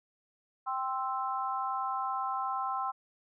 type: chord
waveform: sine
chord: C major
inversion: second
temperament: equal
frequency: 784 / 1046.5 / 1318.5 Hz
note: G5 / C6 / E6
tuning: 0 / 0 / 0 cents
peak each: -35 / -34 / -36 dBFS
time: 0.66-2.92 s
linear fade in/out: 20 ms
effects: none